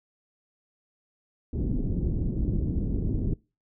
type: low-pass noise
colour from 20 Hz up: pink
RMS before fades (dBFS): -27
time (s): 1.53-3.34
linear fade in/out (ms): 5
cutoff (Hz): 320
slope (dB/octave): 24
effects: noise-tail reverb RT60 0.3 s tail -24 dB re dry